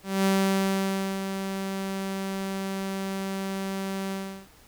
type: tone with ADSR envelope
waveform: sawtooth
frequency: 193.5 Hz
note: G3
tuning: 22 cents flat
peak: -16 dBFS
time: 0.03-4.48 s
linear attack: 220 ms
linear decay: 940 ms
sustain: -9 dB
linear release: 360 ms
effects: pink hiss -55 dBFS RMS until 4.67 s